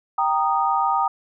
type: chord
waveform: sine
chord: Eb major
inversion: first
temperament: equal with one note detuned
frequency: 784 / 932.3 / 1238.1 Hz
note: G5 / Bb5 / Eb6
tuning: 0 / 0 / -9 cents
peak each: -22 dBFS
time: 0.18-1.08 s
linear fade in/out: 5 ms
effects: none